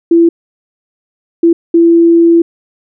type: tone bursts at uneven times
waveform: sine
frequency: 336.2 Hz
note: E4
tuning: 34 cents sharp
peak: -3 dBFS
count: 3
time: 0.11-0.29 / 1.43-1.53 / 1.74-2.42 s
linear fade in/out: 5 ms
effects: none